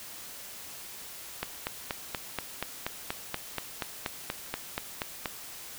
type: click train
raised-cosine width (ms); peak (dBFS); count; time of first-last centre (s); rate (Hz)
0.3; -14; 17; 1.43-5.258; 4.18
effects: white hiss -44 dBFS RMS until 5.78 s